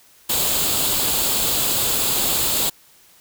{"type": "noise with comb filter", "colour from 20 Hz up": "white", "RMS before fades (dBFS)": -20, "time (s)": [0.29, 2.7], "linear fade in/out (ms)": 10, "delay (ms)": 0.26, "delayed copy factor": 0.55, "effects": ["white hiss -52 dBFS RMS until 3.2 s"]}